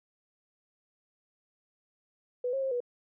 sine tone with pitch steps, 494.6 / 539 / 533 / 487.1 Hz, B4 / C#5 / C5 / B4, +3 / -49 / +32 / -24 cents, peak -28 dBFS, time 2.44-2.804 s, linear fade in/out 5 ms, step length 91 ms, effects none

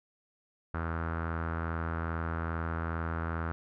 sawtooth tone with low-pass filter, 82.41 Hz, E2, in tune, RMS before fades -34 dBFS, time 0.74-3.52 s, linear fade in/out 0 ms, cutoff 1400 Hz, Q 4.6, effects none

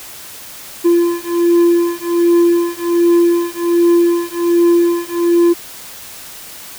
triangle beating tone pair, 342.9 / 344.2 Hz, F4 / F4, -32 / -25 cents, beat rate 1.3 Hz, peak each -11 dBFS, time 0.84-5.54 s, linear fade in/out 20 ms, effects white hiss -33 dBFS RMS until 6.78 s

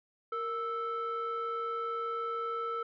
sine tone pair together, 463.9 / 1318.5 Hz, A#4 / E6, -8 / 0 cents, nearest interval octave + tritone, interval 1808 cents, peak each -35 / -32 dBFS, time 0.32-2.83 s, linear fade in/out 5 ms, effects tanh soft clip ceiling -29 dBFS

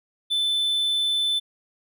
triangle tone, 3520 Hz, A7, in tune, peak -19 dBFS, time 0.3-1.4 s, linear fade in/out 20 ms, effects none

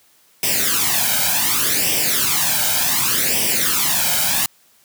white noise with flanger, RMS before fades -18 dBFS, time 0.43-4.46 s, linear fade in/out 2 ms, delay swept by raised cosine 0.36 to 1.32 ms, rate 0.67 Hz, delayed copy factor +0.75, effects white hiss -55 dBFS RMS until 4.84 s + high-pass 100 Hz 12 dB/octave

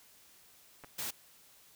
clicks, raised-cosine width 0.5 ms, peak -34 dBFS, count 2, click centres 0.838 / 0.845 s
white noise, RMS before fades -38 dBFS, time 0.98-1.11 s, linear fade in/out 10 ms
effects white hiss -61 dBFS RMS until 1.75 s

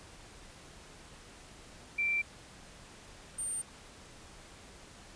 sine tone pair in turn, 2349 / 8890 Hz, D7 / C#9, 0 / +4 cents, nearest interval octave + major seventh, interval 2304 cents, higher second, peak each -28 / -33 dBFS, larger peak first, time 1.98-2.22 / 3.38-3.62 s, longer neither, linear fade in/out 10 ms, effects pink hiss -53 dBFS RMS until 5.15 s + resampled to 22050 Hz

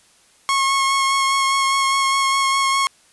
sawtooth tone with vibrato, 1089 Hz, C#6, 31 cents flat, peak -12 dBFS, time 0.49-2.87 s, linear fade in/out 0 ms, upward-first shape sine, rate 4.9 Hz, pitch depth 14 cents each way, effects white hiss -54 dBFS RMS until 3.12 s + resampled to 24000 Hz

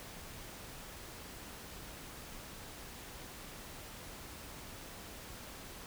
silence, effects pink hiss -49 dBFS RMS until 5.86 s

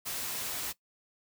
white noise, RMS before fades -36 dBFS, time 0.05-0.73 s, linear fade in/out 20 ms, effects noise-tail reverb RT60 0.1 s tail -18 dB re dry

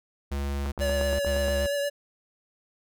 square tone bursts, 70.1 Hz, C#2, 20 cents sharp, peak -28 dBFS, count 3, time 0.31-1.668 s, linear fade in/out 10 ms, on 410 ms, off 64 ms
click train, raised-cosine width 1 ms, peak -21 dBFS, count 8, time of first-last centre 0.66-1.483 s, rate 8.51 Hz
square tone with vibrato, 570 Hz, C#5, 48 cents sharp, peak -26 dBFS, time 0.8-1.9 s, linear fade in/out 20 ms, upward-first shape triangle, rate 8.7 Hz, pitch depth 24 cents each way
effects none

